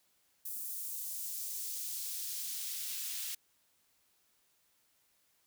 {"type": "noise with high-pass filter sweep", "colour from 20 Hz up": "white", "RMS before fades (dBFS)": -40, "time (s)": [0.45, 3.35], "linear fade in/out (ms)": 5, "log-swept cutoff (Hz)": [10000, 2600], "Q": 0.8, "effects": ["white hiss -73 dBFS RMS until 5.46 s"]}